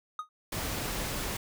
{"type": "tone with exponential decay", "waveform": "triangle", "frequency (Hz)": 1244.5, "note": "D#6", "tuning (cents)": 0, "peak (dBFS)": -27, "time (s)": [0.19, 0.29], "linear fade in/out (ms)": 2, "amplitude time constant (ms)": 20}
{"type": "noise", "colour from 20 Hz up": "pink", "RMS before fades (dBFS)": -34, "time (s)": [0.52, 1.37], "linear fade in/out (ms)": 5}
{"effects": []}